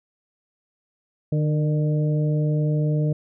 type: harmonic tone with a mistuned harmonic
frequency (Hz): 151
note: D3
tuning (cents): +48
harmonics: 1 / 2 / 3 / 4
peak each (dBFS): -19 / -30 / -31 / -33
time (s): 1.32-3.13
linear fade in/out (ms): 5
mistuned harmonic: 3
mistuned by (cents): +30
effects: none